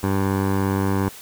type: tone with low-pass filter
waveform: 15% pulse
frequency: 97.3 Hz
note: G2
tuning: 12 cents flat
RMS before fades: -21 dBFS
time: 0.03-1.09 s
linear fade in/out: 5 ms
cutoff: 1300 Hz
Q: 1.2
effects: white hiss -41 dBFS RMS until 1.21 s